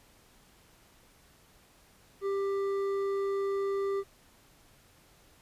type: tone with hard clipping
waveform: triangle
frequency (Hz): 394.6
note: G4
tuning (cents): +11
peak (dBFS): -30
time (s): 2.21-4.04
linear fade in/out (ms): 50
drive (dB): 11
effects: pink hiss -61 dBFS RMS until 5.41 s + resampled to 32000 Hz